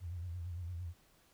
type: tone with vibrato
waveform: sine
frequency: 87.31 Hz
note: F2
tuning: in tune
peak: -39 dBFS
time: 0-0.94 s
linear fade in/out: 50 ms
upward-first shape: sine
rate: 8.8 Hz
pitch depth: 89 cents each way
effects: pink hiss -68 dBFS RMS until 1.33 s